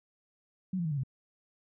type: tone with pitch steps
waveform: sine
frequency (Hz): 186.7 / 171.2 / 157 / 143.97 / 132.02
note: F#3 / F3 / D#3 / D3 / C3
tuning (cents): +16 / -34 / +16 / -34 / +16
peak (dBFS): -29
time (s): 0.73-1.035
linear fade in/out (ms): 5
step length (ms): 61
effects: none